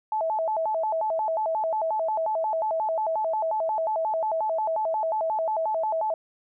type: tone with vibrato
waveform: sine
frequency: 750 Hz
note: F#5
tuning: 23 cents sharp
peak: -23 dBFS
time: 0.12-6.14 s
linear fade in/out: 2 ms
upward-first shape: square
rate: 5.6 Hz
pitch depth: 250 cents each way
effects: none